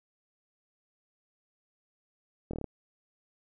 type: slowing click train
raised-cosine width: 2 ms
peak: -22 dBFS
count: 6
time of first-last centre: 2.51-2.643 s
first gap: 24 ms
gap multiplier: 1.05
effects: none